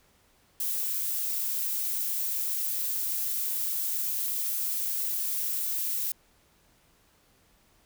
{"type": "noise", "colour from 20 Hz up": "violet", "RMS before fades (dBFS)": -30, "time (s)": [0.6, 6.12], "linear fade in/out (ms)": 2, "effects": ["pink hiss -64 dBFS RMS until 7.85 s"]}